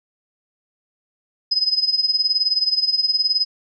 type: tone with tremolo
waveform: sine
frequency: 5040 Hz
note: D#8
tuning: 21 cents sharp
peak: -13 dBFS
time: 1.51-3.45 s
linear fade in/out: 10 ms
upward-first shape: sine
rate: 19 Hz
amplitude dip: 80%
effects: none